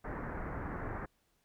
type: low-pass noise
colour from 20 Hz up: pink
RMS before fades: -40 dBFS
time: 0.04-1.06 s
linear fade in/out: 10 ms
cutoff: 1900 Hz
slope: 48 dB/octave
effects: pink hiss -75 dBFS RMS until 1.44 s